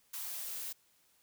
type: noise with high-pass filter sweep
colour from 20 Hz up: blue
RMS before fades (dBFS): -41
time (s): 0.13-0.73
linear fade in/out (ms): 10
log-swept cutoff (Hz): 1000 to 240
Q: 1.9
effects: white hiss -70 dBFS RMS until 1.22 s

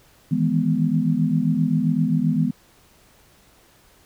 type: chord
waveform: sine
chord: E major seventh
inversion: third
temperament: equal with one note detuned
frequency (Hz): 157.19 / 164.81 / 207.7 / 246.9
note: D#3 / E3 / G#3 / B3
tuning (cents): +18 / 0 / 0 / 0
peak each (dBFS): -24 / -22 / -24 / -22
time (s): 0.31-2.51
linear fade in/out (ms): 10
effects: pink hiss -55 dBFS RMS until 4.05 s

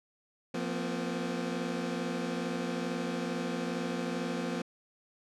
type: chord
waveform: 25% pulse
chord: F suspended fourth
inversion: none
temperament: equal with one note detuned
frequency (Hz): 174.61 / 233.1 / 255.4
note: F3 / Bb3 / C4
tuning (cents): 0 / 0 / -42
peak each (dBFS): -33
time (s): 0.54-4.62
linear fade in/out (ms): 5
effects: low-pass 7000 Hz 12 dB/octave

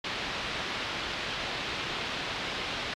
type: low-pass noise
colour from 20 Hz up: white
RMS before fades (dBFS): -34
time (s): 0.04-2.94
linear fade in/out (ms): 5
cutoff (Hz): 3900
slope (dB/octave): 24
effects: MP3 96 kbps

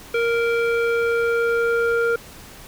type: tone with low-pass filter sweep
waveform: square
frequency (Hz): 466.2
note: A#4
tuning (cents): 0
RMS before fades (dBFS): -20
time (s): 0.14-2.16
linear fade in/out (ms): 5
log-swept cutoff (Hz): 2400 to 1400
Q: 2.1
effects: pink hiss -42 dBFS RMS until 2.67 s

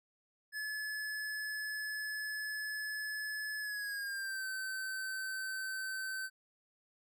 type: tone with pitch glide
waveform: square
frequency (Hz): 1716 to 1537.6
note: A6 to G6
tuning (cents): -44 to -34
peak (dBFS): -38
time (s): 0.52-6.3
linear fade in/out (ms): 50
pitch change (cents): -190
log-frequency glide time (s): 3.59-4.46
effects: none

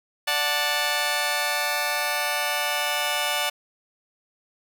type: chord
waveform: 10% pulse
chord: D major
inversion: none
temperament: just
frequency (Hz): 587.3 / 734.2 / 881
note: D5 / F#5 / A5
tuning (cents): 0 / -14 / +2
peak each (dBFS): -19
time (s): 0.27-3.5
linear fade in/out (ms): 10
effects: none

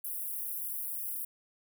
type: high-pass noise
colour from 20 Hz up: white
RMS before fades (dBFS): -37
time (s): 0.04-1.25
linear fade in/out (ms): 5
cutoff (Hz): 10000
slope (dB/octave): 48
effects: none

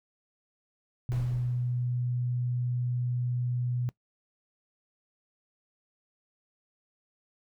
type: tone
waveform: sine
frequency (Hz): 123.1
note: B2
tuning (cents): -5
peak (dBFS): -27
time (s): 1.09-3.89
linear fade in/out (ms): 0
type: noise with exponential decay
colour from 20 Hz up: brown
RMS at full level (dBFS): -35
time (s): 1.12-2.14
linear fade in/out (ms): 0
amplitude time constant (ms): 220
effects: noise-tail reverb RT60 0.1 s tail -21 dB re dry

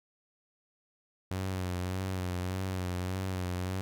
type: tone with vibrato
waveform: sawtooth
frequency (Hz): 92.2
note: F#2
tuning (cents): -6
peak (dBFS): -28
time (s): 1.31-3.81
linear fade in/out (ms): 0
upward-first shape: sine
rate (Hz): 1.7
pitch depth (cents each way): 51
effects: none

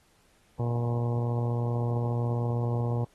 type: harmonic tone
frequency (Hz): 119.1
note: A#2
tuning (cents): +38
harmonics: 1 / 2 / 3 / 4 / 5 / 6 / 7 / 8 / 9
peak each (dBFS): -26 / -37 / -40 / -37 / -43 / -46 / -43 / -48 / -50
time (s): 0.59-3.05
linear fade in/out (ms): 10
effects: pink hiss -65 dBFS RMS until 3.14 s + AAC 32 kbps

